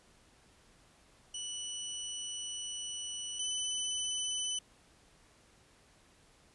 20% pulse tone pair in turn, 2960 / 3005 Hz, F#7 / F#7, 0 / +26 cents, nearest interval unison, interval 26 cents, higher second, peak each -33 / -28 dBFS, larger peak second, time 1.34-3.39 / 3.39-4.59 s, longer first, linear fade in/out 5 ms, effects pink hiss -64 dBFS RMS until 6.54 s + resampled to 24000 Hz

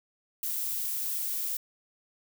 violet noise, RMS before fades -32 dBFS, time 0.43-1.57 s, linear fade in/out 2 ms, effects none

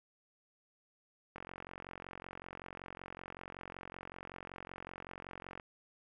click train, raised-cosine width 0.5 ms, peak -30 dBFS, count 193, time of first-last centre 1.36-5.598 s, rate 45.3 Hz, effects none

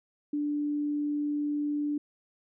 sine tone, 293.7 Hz, D4, in tune, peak -27 dBFS, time 0.33-1.98 s, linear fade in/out 5 ms, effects none

